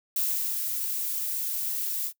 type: noise with ADSR envelope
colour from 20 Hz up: violet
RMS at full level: -26 dBFS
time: 0.16-2.13 s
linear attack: 4 ms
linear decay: 370 ms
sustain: -4 dB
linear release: 70 ms
effects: noise-tail reverb RT60 0.1 s tail -21 dB re dry